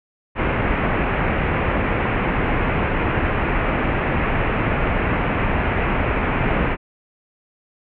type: low-pass noise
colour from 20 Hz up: pink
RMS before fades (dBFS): -20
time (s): 0.35-6.77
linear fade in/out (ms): 50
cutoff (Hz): 2600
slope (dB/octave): 48
effects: none